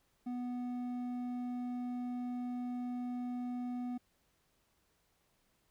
sine tone with hard clipping, 246.3 Hz, B3, 5 cents flat, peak -38 dBFS, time 0.26-3.98 s, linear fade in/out 10 ms, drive 6 dB, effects pink hiss -75 dBFS RMS until 5.7 s

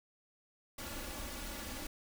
pink noise with comb filter, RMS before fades -43 dBFS, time 0.78-1.87 s, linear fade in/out 5 ms, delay 3.5 ms, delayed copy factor +0.7, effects none

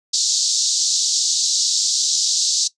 white band-pass noise, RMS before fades -19 dBFS, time 0.13-2.68 s, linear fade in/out 10 ms, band 3900 to 7200 Hz, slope 48 dB/octave, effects noise-tail reverb RT60 0.1 s tail -18 dB re dry + resampled to 22050 Hz

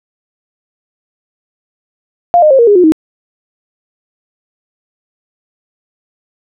sine tone with pitch steps, 698.5 / 611.6 / 535.5 / 468.9 / 410.6 / 359.5 / 314.8 Hz, F5 / D#5 / C5 / A#4 / G#4 / F#4 / D#4, 0 / -30 / +40 / +10 / -20 / -50 / +20 cents, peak -3 dBFS, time 2.34-2.921 s, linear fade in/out 0 ms, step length 83 ms, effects none

